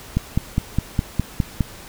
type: click train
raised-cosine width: 5 ms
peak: -5 dBFS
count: 8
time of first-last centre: 0.17-1.607 s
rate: 4.87 Hz
effects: pink hiss -40 dBFS RMS until 1.88 s